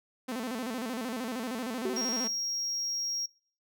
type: tone with vibrato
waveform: sawtooth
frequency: 238.7 Hz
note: A#3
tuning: 41 cents sharp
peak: -29 dBFS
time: 0.28-2.28 s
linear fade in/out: 10 ms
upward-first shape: square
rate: 13 Hz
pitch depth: 130 cents each way
type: tone with exponential decay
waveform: sine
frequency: 380.6 Hz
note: F#4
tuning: 49 cents sharp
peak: -27 dBFS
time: 1.85-2.29 s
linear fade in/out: 2 ms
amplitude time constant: 95 ms
type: tone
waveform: triangle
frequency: 5600 Hz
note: F8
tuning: 4 cents sharp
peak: -30 dBFS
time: 1.96-3.26 s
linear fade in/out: 5 ms
effects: noise-tail reverb RT60 0.4 s tail -19 dB re dry

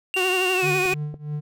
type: tone with pitch glide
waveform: triangle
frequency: 2771 to 2483 Hz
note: F7 to D#7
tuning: -14 to -4 cents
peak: -21 dBFS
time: 0.14-0.94 s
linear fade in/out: 0 ms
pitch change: -190 cents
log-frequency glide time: 0.54-0.67 s
type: tone with vibrato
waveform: sawtooth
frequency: 370 Hz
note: F#4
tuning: in tune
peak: -18 dBFS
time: 0.16-0.94 s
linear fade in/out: 10 ms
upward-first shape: triangle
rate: 12 Hz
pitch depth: 51 cents each way
type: tone with tremolo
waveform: triangle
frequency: 149.2 Hz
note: D3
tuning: 28 cents sharp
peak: -22 dBFS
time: 0.62-1.41 s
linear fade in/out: 20 ms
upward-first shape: triangle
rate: 3.1 Hz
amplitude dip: 95%
type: clicks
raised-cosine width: 2 ms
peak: -24 dBFS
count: 3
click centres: 0.857 / 0.933 / 1.142 s
effects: none

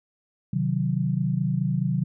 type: chord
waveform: sine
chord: C diminished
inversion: none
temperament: equal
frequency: 130.81 / 155.56 / 185 Hz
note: C3 / Eb3 / Gb3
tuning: 0 / 0 / 0 cents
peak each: -26 dBFS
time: 0.53-2.04 s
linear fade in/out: 5 ms
effects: none

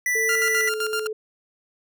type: tone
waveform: square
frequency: 1975.5 Hz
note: B6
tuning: in tune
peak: -21 dBFS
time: 0.06-0.69 s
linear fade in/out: 2 ms
type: tone with pitch glide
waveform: sine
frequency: 445.2 to 432.8 Hz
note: A4 to A4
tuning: +20 to -29 cents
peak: -26 dBFS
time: 0.15-1.13 s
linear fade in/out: 5 ms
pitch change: -49 cents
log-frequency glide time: 0.38-0.72 s
type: tone with tremolo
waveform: sawtooth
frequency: 1396.9 Hz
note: F6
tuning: in tune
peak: -20 dBFS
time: 0.29-1.07 s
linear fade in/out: 2 ms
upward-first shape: square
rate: 7.8 Hz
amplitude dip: 75%
effects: none

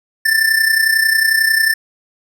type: tone with amplitude modulation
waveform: square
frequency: 1775 Hz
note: A6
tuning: 15 cents sharp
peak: -9 dBFS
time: 0.25-1.74 s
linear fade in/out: 10 ms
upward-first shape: sine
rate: 31.1 Hz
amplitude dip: 65%
effects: none

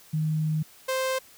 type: tone pair in turn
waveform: sine / sawtooth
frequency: 155.56 / 523.2 Hz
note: D#3 / C5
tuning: 0 / 0 cents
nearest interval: octave + major sixth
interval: 2100 cents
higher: second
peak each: -23 / -21 dBFS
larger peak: second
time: 0.13-0.63 / 0.88-1.19 s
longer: first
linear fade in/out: 10 ms
effects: white hiss -53 dBFS RMS until 1.37 s

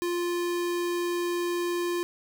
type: tone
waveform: square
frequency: 349.2 Hz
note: F4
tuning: in tune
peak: -27 dBFS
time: 0.02-2.03 s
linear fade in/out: 0 ms
effects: none

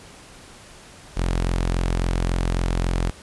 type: tone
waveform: sawtooth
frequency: 43.65 Hz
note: F1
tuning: in tune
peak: -16 dBFS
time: 1.16-3.11 s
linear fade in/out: 20 ms
effects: pink hiss -45 dBFS RMS until 3.22 s + resampled to 24000 Hz

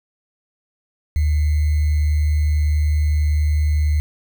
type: tone with sample-and-hold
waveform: sine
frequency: 75.4 Hz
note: D2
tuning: 46 cents sharp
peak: -14 dBFS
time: 1.16-4 s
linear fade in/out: 0 ms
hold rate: 2100 Hz
effects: none

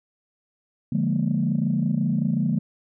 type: chord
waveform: sine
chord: Bb dominant seventh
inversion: first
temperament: equal with one note detuned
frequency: 146.24 / 174.61 / 207.7 / 233.1 Hz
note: D3 / F3 / Ab3 / Bb3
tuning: -7 / 0 / 0 / 0 cents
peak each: -25 dBFS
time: 0.92-2.59 s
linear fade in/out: 5 ms
effects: tanh soft clip ceiling -12 dBFS

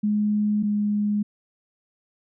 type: tone pair in turn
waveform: sine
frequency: 209.5 / 207.6 Hz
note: G#3 / G#3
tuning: +15 / 0 cents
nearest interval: unison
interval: 15 cents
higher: first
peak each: -19 / -20 dBFS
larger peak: first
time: 0.03-0.63 / 0.63-1.23 s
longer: neither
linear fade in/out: 10 ms
effects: none

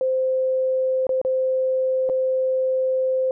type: tone with dropouts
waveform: sine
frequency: 520 Hz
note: C5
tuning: 11 cents flat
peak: -18 dBFS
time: 0.01-3.31 s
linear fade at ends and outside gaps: 1 ms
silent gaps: 1.068-1.092 / 1.215-1.249 / 2.091-2.097 s
effects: none

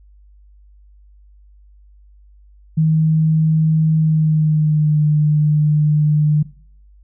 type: tone with pitch glide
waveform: sine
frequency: 157.9 to 150.77 Hz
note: D#3 to D3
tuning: +26 to +46 cents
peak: -11 dBFS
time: 2.77-6.43 s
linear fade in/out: 10 ms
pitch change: -80 cents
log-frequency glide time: 3.97-5.03 s
effects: noise-tail reverb RT60 0.5 s tail -18 dB re dry + added 50 Hz sine -44 dBFS peak until 7.03 s

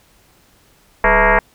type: tone with frequency modulation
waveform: sine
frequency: 493.9 Hz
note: B4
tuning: in tune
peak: -9 dBFS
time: 1.04-1.39 s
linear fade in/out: 2 ms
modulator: 229 Hz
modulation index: 6.9
effects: pink hiss -53 dBFS RMS until 1.54 s

